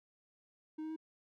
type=tone with pitch steps; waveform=triangle; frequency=311.1 / 314.5 / 318 Hz; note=D#4 / D#4 / D#4; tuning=0 / +19 / +38 cents; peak=-37 dBFS; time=0.78-0.963 s; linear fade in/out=10 ms; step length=61 ms; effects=none